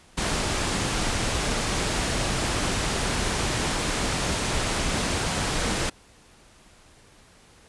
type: low-pass noise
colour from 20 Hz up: pink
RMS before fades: -26 dBFS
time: 0.17-5.9 s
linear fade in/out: 10 ms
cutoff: 10000 Hz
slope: 24 dB/octave
effects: pink hiss -54 dBFS RMS until 7.68 s + resampled to 24000 Hz